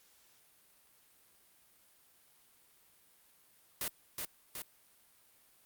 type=noise with echo; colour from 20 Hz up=white; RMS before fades=-36 dBFS; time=3.81-3.88 s; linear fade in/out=2 ms; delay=370 ms; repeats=2; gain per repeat=-3 dB; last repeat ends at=4.62 s; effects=white hiss -66 dBFS RMS until 5.65 s + Opus 48 kbps